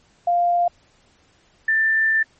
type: tone pair in turn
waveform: sine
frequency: 698.5 / 1777.5 Hz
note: F5 / A6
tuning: 0 / +17 cents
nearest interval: octave + major third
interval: 1617 cents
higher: second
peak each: -15 dBFS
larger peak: neither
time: 0.27-0.68 / 1.68-2.23 s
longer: second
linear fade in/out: 5 ms
effects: pink hiss -58 dBFS RMS until 2.39 s + MP3 32 kbps